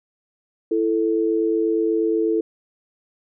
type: tone pair together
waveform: sine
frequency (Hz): 332.1 / 440.4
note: E4 / A4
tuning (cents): +13 / +2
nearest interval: perfect fourth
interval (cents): 489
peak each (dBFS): -20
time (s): 0.71-2.41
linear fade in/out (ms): 5
effects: none